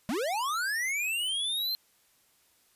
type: linear sweep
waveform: square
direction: up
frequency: 193 to 4186 Hz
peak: -29 dBFS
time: 0.09-1.75 s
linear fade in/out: 0 ms
effects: white hiss -66 dBFS RMS until 2.75 s + resampled to 32000 Hz